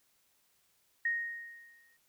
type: tone with exponential decay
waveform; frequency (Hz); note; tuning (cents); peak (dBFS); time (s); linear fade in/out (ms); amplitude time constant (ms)
sine; 1864.7; A#6; 0; -27; 1.05-1.97; 5; 200
effects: white hiss -72 dBFS RMS until 2.08 s